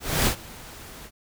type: noise with ADSR envelope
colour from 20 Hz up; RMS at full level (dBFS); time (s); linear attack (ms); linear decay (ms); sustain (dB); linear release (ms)
pink; -20; 0-1.11; 260; 94; -22; 54
effects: none